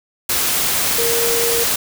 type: tone in noise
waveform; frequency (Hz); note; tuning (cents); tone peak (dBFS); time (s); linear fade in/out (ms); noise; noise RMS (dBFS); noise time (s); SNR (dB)
sine; 466.6; A#4; +2; -19; 0.98-1.64; 5; white; -18; 0.29-1.76; -4
effects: none